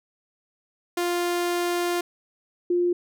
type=tone pair in turn; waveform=sawtooth / sine; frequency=350 / 352 Hz; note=F4 / F4; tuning=+4 / +14 cents; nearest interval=unison; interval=10 cents; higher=second; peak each=-19 dBFS; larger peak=neither; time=0.97-2.01 / 2.7-2.93 s; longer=first; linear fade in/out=5 ms; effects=none